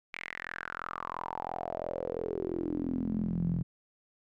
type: tone with band-pass filter sweep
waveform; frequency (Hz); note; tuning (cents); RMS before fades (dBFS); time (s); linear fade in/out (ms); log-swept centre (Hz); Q
sawtooth; 42.95; F1; -28; -35; 0.13-3.63; 10; 2300 to 150; 6.5
effects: none